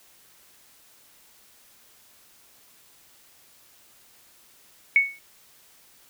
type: tone with exponential decay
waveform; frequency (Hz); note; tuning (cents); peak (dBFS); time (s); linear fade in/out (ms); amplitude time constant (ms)
sine; 2217; C#7; 0; -11; 4.96-5.19; 1; 50
effects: white hiss -56 dBFS RMS until 6.09 s